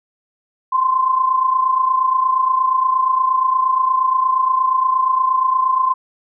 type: tone pair together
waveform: sine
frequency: 1035 / 1063.5 Hz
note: C6 / C6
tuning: -19 / +28 cents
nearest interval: unison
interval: 47 cents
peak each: -14 / -20 dBFS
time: 0.72-5.94 s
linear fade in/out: 10 ms
effects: none